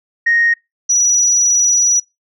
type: tone pair in turn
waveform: sine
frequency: 1864.7 / 5861 Hz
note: A#6 / F#8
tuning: 0 / -17 cents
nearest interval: octave + minor sixth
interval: 1983 cents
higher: second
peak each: -9 / -9 dBFS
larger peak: neither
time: 0.26-0.54 / 0.89-2 s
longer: second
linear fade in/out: 10 ms
effects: noise-tail reverb RT60 0.2 s tail -24 dB re dry + tanh soft clip ceiling -5 dBFS